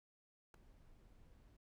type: noise with ADSR envelope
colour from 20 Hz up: brown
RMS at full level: -43 dBFS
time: 0.54-1.57 s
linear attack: 3 ms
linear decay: 3 ms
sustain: -21 dB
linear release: 10 ms
effects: none